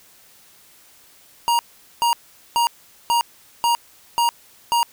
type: tone bursts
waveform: square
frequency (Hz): 943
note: A#5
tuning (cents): +20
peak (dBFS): -16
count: 7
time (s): 1.48-4.83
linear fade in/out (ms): 0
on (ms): 110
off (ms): 430
effects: white hiss -51 dBFS RMS until 4.92 s